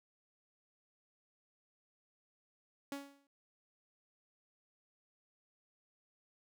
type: tone with exponential decay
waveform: sawtooth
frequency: 280 Hz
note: C#4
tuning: 18 cents sharp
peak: -34 dBFS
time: 2.92-3.27 s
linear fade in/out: 2 ms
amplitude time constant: 76 ms
effects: none